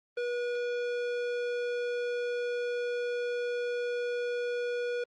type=tone with tanh clipping; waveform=sine; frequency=484.4 Hz; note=B4; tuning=34 cents flat; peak=-32 dBFS; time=0.17-5.04 s; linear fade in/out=5 ms; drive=16 dB; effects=Opus 24 kbps